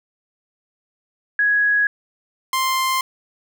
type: tone pair in turn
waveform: sine / sawtooth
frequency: 1667 / 1050.1 Hz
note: G#6 / C6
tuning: +6 / +6 cents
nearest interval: minor sixth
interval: 800 cents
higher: first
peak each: -14 dBFS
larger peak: neither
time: 1.39-1.87 / 2.53-3.01 s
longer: neither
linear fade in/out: 2 ms
effects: none